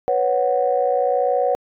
sine chord, B suspended second, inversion none, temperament equal, 493.9 / 554.4 / 740 Hz, B4 / C#5 / F#5, 0 / 0 / 0 cents, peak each -20 dBFS, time 0.08-1.55 s, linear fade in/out 0 ms, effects tanh soft clip ceiling -6 dBFS

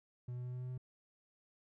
triangle tone with pitch steps, 123.1 / 123.88 / 124.67 / 125.47 / 126.27 / 127.07 Hz, B2 / B2 / B2 / B2 / B2 / B2, -5 / +6 / +17 / +28 / +39 / +50 cents, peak -38 dBFS, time 0.28-0.778 s, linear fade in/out 5 ms, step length 83 ms, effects none

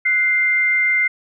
sine tone pair together, 1480 / 2093 Hz, F#6 / C7, 0 / 0 cents, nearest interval tritone, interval 600 cents, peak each -25 / -14 dBFS, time 0.05-1.08 s, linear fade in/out 10 ms, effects none

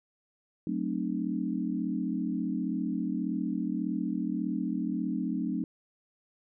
sine chord, F# diminished seventh, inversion none, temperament equal with one note detuned, 185 / 220 / 261.6 / 303.5 Hz, F#3 / A3 / C4 / Eb4, 0 / 0 / 0 / -43 cents, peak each -34 dBFS, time 0.67-5.64 s, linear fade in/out 2 ms, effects none

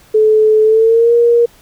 sine tone with pitch glide, 432.6 to 471.8 Hz, A4 to A#4, -29 to +21 cents, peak -6 dBFS, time 0.14-1.46 s, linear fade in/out 10 ms, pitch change +150 cents, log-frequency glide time 0.63-1.13 s, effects pink hiss -46 dBFS RMS until 1.61 s

